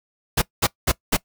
pink noise bursts, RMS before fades -18 dBFS, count 4, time 0.37-1.17 s, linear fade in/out 10 ms, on 50 ms, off 200 ms, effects noise-tail reverb RT60 0.1 s tail -21 dB re dry

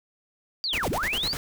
sine linear two-way sweep, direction down then up, 4799 to 33.38 to 4799 Hz, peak -25 dBFS, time 0.64-1.33 s, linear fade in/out 0 ms, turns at 0.89 s
pink noise with tremolo, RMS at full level -32 dBFS, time 0.73-1.37 s, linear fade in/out 0 ms, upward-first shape square, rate 10 Hz, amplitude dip 80%
effects none

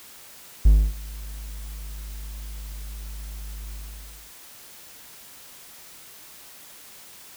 triangle tone with ADSR envelope, 51.6 Hz, G#1, 10 cents flat, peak -7 dBFS, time 0.65-4.32 s, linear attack 8 ms, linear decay 270 ms, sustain -24 dB, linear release 590 ms, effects white hiss -46 dBFS RMS until 7.36 s

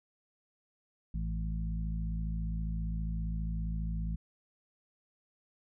harmonic tone with a mistuned harmonic, 54.9 Hz, A1, 3 cents flat, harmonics 1 / 2 / 3 / 4, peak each -33 / -44 / -38 / -46 dBFS, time 1.14-4.16 s, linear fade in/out 5 ms, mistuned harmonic 4, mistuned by -21 cents, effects none

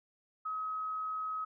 sine tone, 1273 Hz, D#6, 39 cents sharp, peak -34 dBFS, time 0.45-1.45 s, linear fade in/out 10 ms, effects none

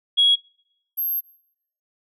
sine tone pair in turn, 3322 / 12515 Hz, G#7 / G9, 0 / -4 cents, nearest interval octave + major seventh, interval 2296 cents, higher second, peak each -12 / -21 dBFS, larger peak first, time 0.17-0.36 / 0.97-1.21 s, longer second, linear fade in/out 20 ms, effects noise-tail reverb RT60 0.8 s tail -26 dB re dry + tanh soft clip ceiling -8 dBFS

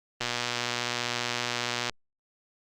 click train, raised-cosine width 0.2 ms, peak -11 dBFS, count 205, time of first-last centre 0.21-1.896 s, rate 121 Hz, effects Opus 32 kbps

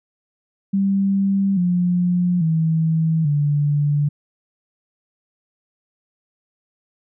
sine tone with pitch steps, 196 / 177.67 / 161.05 / 145.99 Hz, G3 / F3 / E3 / D3, 0 / +30 / -40 / -10 cents, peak -15 dBFS, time 0.73-4.09 s, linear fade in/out 10 ms, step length 840 ms, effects none

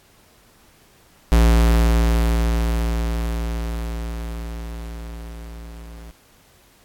square tone with level ramp, 57.1 Hz, A#1, 35 cents flat, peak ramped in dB -11 to -37 dBFS, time 1.32-6.11 s, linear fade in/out 0 ms, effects pink hiss -54 dBFS RMS until 6.84 s + AAC 64 kbps

